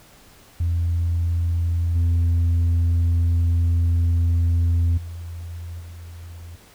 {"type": "tone with level steps", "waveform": "sine", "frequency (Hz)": 84.9, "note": "F2", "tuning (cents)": -48, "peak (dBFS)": [-17, -13, -30, -35], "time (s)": [0.6, 6.56], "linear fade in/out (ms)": 5, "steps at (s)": [1.95, 4.97, 5.8], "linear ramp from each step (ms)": 10, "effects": ["tanh soft clip ceiling -15 dBFS", "pink hiss -50 dBFS RMS until 6.74 s"]}